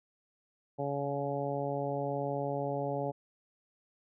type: harmonic tone with a mistuned harmonic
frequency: 141.1 Hz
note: C#3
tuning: 31 cents sharp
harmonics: 1 / 2 / 3 / 4 / 5 / 6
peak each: -38 / -40 / -38 / -36 / -39 / -41 dBFS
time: 0.78-3.12 s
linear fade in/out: 20 ms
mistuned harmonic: 1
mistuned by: -15 cents
effects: none